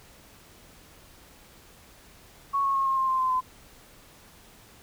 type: tone with pitch steps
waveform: sine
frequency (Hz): 1108.7 / 1096 / 1083.4 / 1070.9 / 1058.6 / 1046.5 / 1034.5 / 1022.6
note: C#6 / C#6 / C#6 / C6 / C6 / C6 / C6 / C6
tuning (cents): 0 / -20 / -40 / +40 / +20 / 0 / -20 / -40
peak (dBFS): -22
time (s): 2.53-3.41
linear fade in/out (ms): 20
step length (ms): 110
effects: pink hiss -53 dBFS RMS until 4.82 s